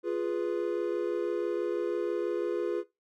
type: chord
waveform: triangle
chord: F diminished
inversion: none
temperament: equal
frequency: 349.2 / 415.3 / 493.9 Hz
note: F4 / Ab4 / Cb5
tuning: 0 / 0 / 0 cents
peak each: -29 / -31 / -32 dBFS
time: 0.03-2.84 s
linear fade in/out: 50 ms
effects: noise-tail reverb RT60 0.2 s tail -17 dB re dry